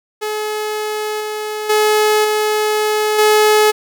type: tone with level steps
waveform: sawtooth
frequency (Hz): 426.2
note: G#4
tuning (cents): +45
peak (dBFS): -15 / -17 / -7 / -10 / -5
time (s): 0.21-3.72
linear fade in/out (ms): 20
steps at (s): 1.2 / 1.69 / 2.24 / 3.18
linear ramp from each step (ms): 10
effects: none